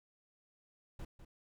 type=noise with echo; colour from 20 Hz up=brown; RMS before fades=-44 dBFS; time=0.99-1.05 s; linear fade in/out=5 ms; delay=200 ms; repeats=1; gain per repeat=-10 dB; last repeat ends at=1.25 s; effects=none